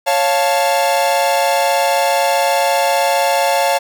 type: chord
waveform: 45% pulse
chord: Db augmented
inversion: none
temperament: equal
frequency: 554.4 / 698.5 / 880 Hz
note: Db5 / F5 / A5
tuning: 0 / 0 / 0 cents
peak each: -17 dBFS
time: 0.06-3.79 s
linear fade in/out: 20 ms
effects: none